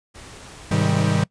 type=noise; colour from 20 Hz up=pink; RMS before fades=-41 dBFS; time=0.14-0.87 s; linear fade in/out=20 ms
type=chord; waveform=45% pulse; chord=Ab major seventh; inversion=none; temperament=equal with one note detuned; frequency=103.83 / 130.81 / 157.55 / 196 Hz; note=Ab2 / C3 / Eb3 / G3; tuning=0 / 0 / +22 / 0 cents; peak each=-23 / -25 / -21 / -23 dBFS; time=0.71-1.24 s; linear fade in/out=5 ms
effects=noise-tail reverb RT60 0.1 s tail -22 dB re dry + resampled to 22050 Hz